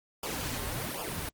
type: noise with flanger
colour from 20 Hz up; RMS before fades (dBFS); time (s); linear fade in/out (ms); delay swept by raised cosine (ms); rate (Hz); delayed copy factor
pink; -35; 0.23-1.29; 2; 0.5 to 6.2; 1.3; -0.8
effects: Opus 48 kbps